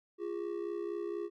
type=ring-modulated tone; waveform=triangle; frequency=377.8 Hz; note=F#4; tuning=36 cents sharp; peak=-30 dBFS; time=0.18-1.3 s; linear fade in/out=50 ms; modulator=32.1 Hz; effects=none